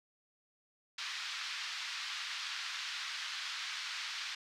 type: band-pass noise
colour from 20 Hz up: white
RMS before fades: -41 dBFS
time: 0.98-4.35 s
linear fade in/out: 5 ms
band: 1200 to 4800 Hz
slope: 24 dB/octave
effects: none